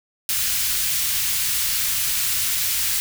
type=band-stop noise; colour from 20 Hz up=white; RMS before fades=-22 dBFS; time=0.29-3 s; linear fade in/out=0 ms; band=110 to 1900 Hz; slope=12 dB/octave; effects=none